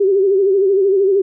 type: tone with vibrato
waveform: sine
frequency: 390 Hz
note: G4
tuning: 9 cents flat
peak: -10 dBFS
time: 0-1.22 s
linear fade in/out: 10 ms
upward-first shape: sine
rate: 13 Hz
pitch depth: 75 cents each way
effects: none